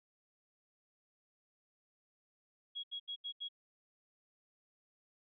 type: tone bursts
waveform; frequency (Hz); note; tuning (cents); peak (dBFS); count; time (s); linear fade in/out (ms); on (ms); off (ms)
sine; 3314; G#7; -4; -39; 5; 2.75-3.488; 20; 86; 77
effects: none